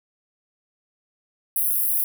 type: high-pass noise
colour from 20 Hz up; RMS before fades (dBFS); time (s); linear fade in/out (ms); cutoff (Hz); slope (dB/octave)
white; -22; 1.56-2.04; 2; 10000; 96
effects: none